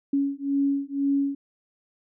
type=beating tone pair; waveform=sine; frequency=277.9 / 279.9 Hz; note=C#4 / C#4; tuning=+4 / +17 cents; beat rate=2 Hz; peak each=-25 dBFS; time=0.13-1.35 s; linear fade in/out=5 ms; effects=none